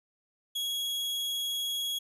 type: tone with vibrato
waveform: 40% pulse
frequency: 3322 Hz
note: G#7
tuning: in tune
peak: -29 dBFS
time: 0.55-1.99 s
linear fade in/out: 10 ms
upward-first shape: square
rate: 20 Hz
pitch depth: 9 cents each way
effects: none